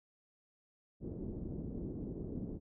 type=low-pass noise; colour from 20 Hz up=white; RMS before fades=-42 dBFS; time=1-2.6 s; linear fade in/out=50 ms; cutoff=340 Hz; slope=24 dB/octave; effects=none